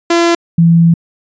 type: tone pair in turn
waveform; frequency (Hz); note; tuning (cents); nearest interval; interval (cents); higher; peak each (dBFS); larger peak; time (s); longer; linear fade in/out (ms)
sawtooth / sine; 339.9 / 167.51; F4 / E3; -47 / +28; octave; 1225; first; -4; neither; 0.1-0.35 / 0.58-0.94; second; 5
effects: resampled to 16000 Hz